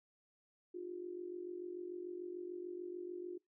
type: tone with amplitude modulation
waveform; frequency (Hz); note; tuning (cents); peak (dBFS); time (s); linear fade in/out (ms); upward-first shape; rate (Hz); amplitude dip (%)
sine; 356.2; F4; +34; -39; 0.74-3.38; 10; sine; 46.8; 70
effects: noise-tail reverb RT60 0.2 s tail -26 dB re dry